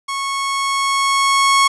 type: tone with level ramp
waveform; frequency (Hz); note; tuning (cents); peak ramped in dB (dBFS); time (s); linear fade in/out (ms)
sawtooth; 1100; C#6; -14; -17 to -6; 0.08-1.68; 10
effects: resampled to 24000 Hz + 8-bit